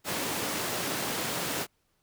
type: high-pass noise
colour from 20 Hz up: pink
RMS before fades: -32 dBFS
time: 0.04-1.67 s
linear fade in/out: 50 ms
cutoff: 190 Hz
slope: 12 dB/octave
effects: pink hiss -73 dBFS RMS until 2.02 s